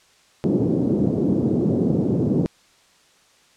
white band-pass noise, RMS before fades -20 dBFS, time 0.44-2.46 s, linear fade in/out 0 ms, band 120 to 360 Hz, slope 24 dB/octave, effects white hiss -56 dBFS RMS until 3.56 s + low-pass 7000 Hz 12 dB/octave

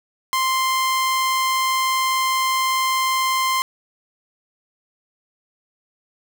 sawtooth tone, 1046.5 Hz, C6, in tune, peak -14 dBFS, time 0.33-3.62 s, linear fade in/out 0 ms, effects none

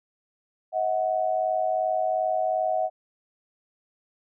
sine tone pair together, 637.3 / 740 Hz, D#5 / F#5, +41 / 0 cents, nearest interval minor third, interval 259 cents, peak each -25 dBFS, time 0.72-2.9 s, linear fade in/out 50 ms, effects none

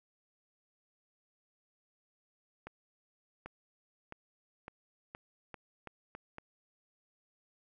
accelerating click train, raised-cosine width 0.5 ms, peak -29 dBFS, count 9, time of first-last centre 2.67-6.384 s, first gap 790 ms, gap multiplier 0.84, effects none

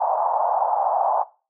white band-pass noise, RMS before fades -21 dBFS, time 0-1.24 s, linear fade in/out 20 ms, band 680 to 900 Hz, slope 48 dB/octave, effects noise-tail reverb RT60 0.3 s tail -17 dB re dry

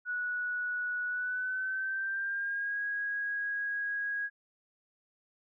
sine tone with pitch glide, 1469 to 1648.9 Hz, F#6 to G#6, -13 to -13 cents, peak -31 dBFS, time 0.05-4.3 s, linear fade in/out 50 ms, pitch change +200 cents, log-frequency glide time 1.07-2.8 s, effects none

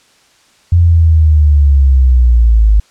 sine linear sweep, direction down, 87.31 to 51.2 Hz, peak -4 dBFS, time 0.72-2.8 s, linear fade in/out 5 ms, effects white hiss -49 dBFS RMS until 2.9 s + low-pass 7000 Hz 12 dB/octave

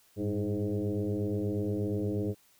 sine tone with frequency modulation, 107.2 Hz, A2, 45 cents flat, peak -28 dBFS, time 0.16-2.35 s, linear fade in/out 50 ms, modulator 103 Hz, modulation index 3.7, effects white hiss -64 dBFS RMS until 2.59 s

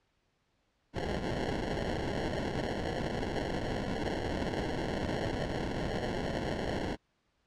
white noise with sample-and-hold, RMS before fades -34 dBFS, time 0.93-6.97 s, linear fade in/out 50 ms, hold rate 1225 Hz, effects pink hiss -75 dBFS RMS until 7.46 s + low-pass 5000 Hz 12 dB/octave

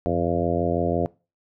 harmonic tone with a mistuned harmonic, 86 Hz, F2, 26 cents flat, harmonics 1 / 2 / 3 / 4 / 5 / 6 / 7 / 8, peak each -29 / -29 / -29 / -29 / -29 / -29 / -29 / -29 dBFS, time 0.06-1.06 s, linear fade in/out 0 ms, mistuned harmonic 1, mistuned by +87 cents, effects noise-tail reverb RT60 0.3 s tail -21 dB re dry

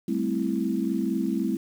sine chord, A minor seventh, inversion third, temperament equal, 196 / 220 / 261.6 / 329.6 Hz, G3 / A3 / C4 / E4, 0 / 0 / 0 / 0 cents, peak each -29 dBFS, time 0.08-1.57 s, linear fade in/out 5 ms, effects 8-bit

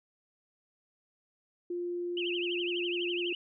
sine tone, 350.6 Hz, F4, 7 cents sharp, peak -32 dBFS, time 1.7-3.33 s, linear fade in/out 5 ms
sine tone with vibrato, 2820 Hz, F7, 16 cents sharp, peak -33 dBFS, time 2.17-3.35 s, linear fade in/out 2 ms, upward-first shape triangle, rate 12 Hz, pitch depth 230 cents each way
effects none

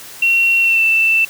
sine tone with pitch glide, 2730 to 2666 Hz, F7 to E7, -40 to +19 cents, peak -10 dBFS, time 0.22-1.25 s, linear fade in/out 5 ms, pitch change -41 cents, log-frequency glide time 0.6-0.84 s, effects white hiss -35 dBFS RMS until 1.29 s + high-pass 80 Hz 12 dB/octave

